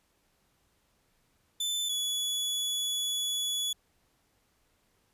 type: tone pair in turn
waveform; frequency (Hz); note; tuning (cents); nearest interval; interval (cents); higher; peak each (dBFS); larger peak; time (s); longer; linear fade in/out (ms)
sawtooth; 3520 / 3404; A7 / G#7; 0 / +42; minor second; 58; first; -26; neither; 1.6-1.89 / 1.89-3.73; second; 5
effects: pink hiss -71 dBFS RMS until 5.13 s + resampled to 32000 Hz

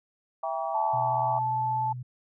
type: chord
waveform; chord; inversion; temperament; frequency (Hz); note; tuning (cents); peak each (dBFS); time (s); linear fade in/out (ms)
sine; E diminished seventh; none; just; 659.3 / 791.1 / 949.3 / 1139.2; E5 / G5 / Bb5 / Db6; 0 / +16 / +31 / +47; -32 / -32 / -36 / -36; 0.43-1.39; 5
type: tone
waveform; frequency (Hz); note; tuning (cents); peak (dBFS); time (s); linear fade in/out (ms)
sine; 873; A5; -14; -25; 0.74-1.93; 10
type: tone with vibrato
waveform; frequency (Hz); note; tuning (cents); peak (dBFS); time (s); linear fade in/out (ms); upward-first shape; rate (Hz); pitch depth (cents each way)
sine; 125.1; B2; +23; -34; 0.93-2.03; 10; triangle; 17; 26
effects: none

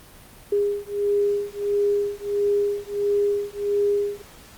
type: beating tone pair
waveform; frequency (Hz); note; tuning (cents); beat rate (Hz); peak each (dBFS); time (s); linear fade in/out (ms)
sine; 406.9 / 408.4; G#4 / G#4; -35 / -29; 1.5; -23; 0.52-4.22; 5
effects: pink hiss -47 dBFS RMS until 4.57 s + Opus 32 kbps

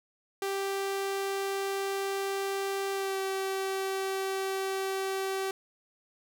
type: tone with pitch glide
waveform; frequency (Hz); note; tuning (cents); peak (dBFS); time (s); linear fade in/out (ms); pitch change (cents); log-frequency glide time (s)
sawtooth; 392 to 385.3; G4 to G4; 0 to -30; -26; 0.42-5.51; 2; -30; 2.92-3.19
effects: none

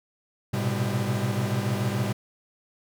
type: tone cluster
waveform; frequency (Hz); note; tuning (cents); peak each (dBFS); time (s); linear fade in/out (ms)
45% pulse; 107.9 / 122 / 128.8 / 198.6; A2 / B2 / C3 / G3; -33 / -21 / -27 / +23; -30; 0.53-2.13; 10
effects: none

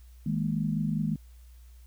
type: chord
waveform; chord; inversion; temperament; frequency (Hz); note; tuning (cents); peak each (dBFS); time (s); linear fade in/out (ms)
sine; D# suspended fourth; none; equal with one note detuned; 158.74 / 207.7 / 233.1; D#3 / G#3 / A#3; +35 / 0 / 0; -29 / -30 / -33; 0.26-1.16; 5
effects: added 60 Hz sine -48 dBFS peak until 1.86 s + white hiss -65 dBFS RMS until 1.86 s

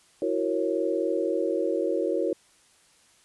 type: chord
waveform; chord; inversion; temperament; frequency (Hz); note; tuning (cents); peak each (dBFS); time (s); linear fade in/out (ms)
sine; F# dominant seventh; third; equal with one note detuned; 329.6 / 370 / 466.2 / 549.9; E4 / F#4 / A#4 / C#5; 0 / 0 / 0 / -14; -29; 0.22-2.33; 2
effects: white hiss -60 dBFS RMS until 3.24 s + resampled to 24000 Hz

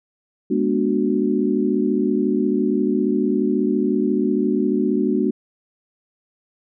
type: chord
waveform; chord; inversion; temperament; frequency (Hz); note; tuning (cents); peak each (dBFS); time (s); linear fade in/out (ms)
sine; G# half-diminished seventh; none; equal with one note detuned; 207.7 / 242.3 / 293.7 / 370; G#3 / B3 / D4 / F#4; 0 / -33 / 0 / 0; -22; 0.5-5.31; 10
effects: none

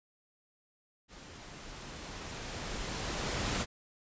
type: noise with level ramp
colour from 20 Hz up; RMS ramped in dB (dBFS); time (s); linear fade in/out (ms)
pink; -51 to -32; 1.08-3.66; 50
effects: resampled to 16000 Hz

